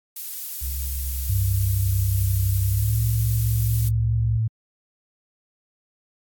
violet noise, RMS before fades -31 dBFS, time 0.16-3.89 s, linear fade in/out 5 ms
sine tone with vibrato, 66.4 Hz, C2, 26 cents sharp, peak -25 dBFS, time 0.61-4.39 s, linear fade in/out 20 ms, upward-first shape triangle, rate 1 Hz, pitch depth 16 cents each way
sine tone with pitch glide, 98 to 111.28 Hz, G2 to A2, 0 to +20 cents, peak -19 dBFS, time 1.29-4.48 s, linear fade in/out 10 ms, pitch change +220 cents, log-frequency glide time 2.67-3.01 s
effects AAC 64 kbps

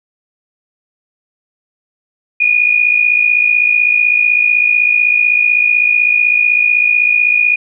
sine tone with amplitude modulation, 2452 Hz, D#7, 26 cents flat, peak -5 dBFS, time 2.4-7.56 s, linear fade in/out 10 ms, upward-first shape sine, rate 55.9 Hz, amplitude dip 70%, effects none

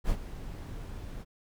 brown noise with ADSR envelope, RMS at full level -27 dBFS, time 0.04-1.25 s, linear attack 56 ms, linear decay 64 ms, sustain -13 dB, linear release 38 ms, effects none

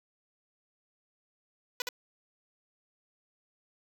5% pulse tone with echo, 494 Hz, B4, in tune, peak -19 dBFS, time 1.8-1.82 s, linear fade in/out 2 ms, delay 69 ms, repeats 1, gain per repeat -2 dB, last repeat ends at 1.889 s, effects none

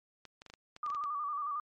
clicks, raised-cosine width 0.2 ms, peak -32 dBFS, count 10, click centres 0.253 / 0.419 / 0.463 / 0.5 / 0.538 / 0.764 / 0.863 / 0.902 / 0.948 / 1.039 s
sine tone with vibrato, 1174.7 Hz, D6, in tune, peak -33 dBFS, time 0.83-1.6 s, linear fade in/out 2 ms, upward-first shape square, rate 11 Hz, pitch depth 52 cents each way
effects MP3 48 kbps

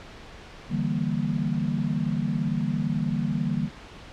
sine chord, E half-diminished seventh, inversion third, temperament equal, 146.83 / 164.81 / 196 / 233.1 Hz, D3 / E3 / G3 / Bb3, 0 / 0 / 0 / 0 cents, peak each -29 dBFS, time 0.69-3.7 s, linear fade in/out 50 ms, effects pink hiss -44 dBFS RMS until 4.12 s + low-pass 4000 Hz 12 dB/octave

